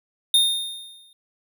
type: tone with exponential decay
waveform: square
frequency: 3659 Hz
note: A#7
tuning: 33 cents flat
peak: -13 dBFS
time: 0.34-1.13 s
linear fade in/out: 2 ms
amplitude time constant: 170 ms
effects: none